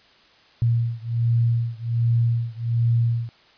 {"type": "beating tone pair", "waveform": "sine", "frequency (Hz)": [116.54, 117.84], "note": ["A#2", "A#2"], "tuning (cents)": [0, 19], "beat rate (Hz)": 1.3, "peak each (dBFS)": [-21, -22], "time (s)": [0.62, 3.29], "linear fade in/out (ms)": 0, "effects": ["white hiss -54 dBFS RMS until 3.57 s", "resampled to 11025 Hz"]}